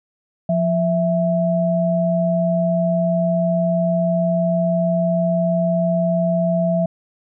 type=tone pair together; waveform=sine; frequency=174.61 / 659.2 Hz; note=F3 / E5; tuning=0 / 0 cents; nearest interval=octave + major seventh; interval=2300 cents; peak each=-18 dBFS; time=0.49-6.86 s; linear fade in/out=5 ms; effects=none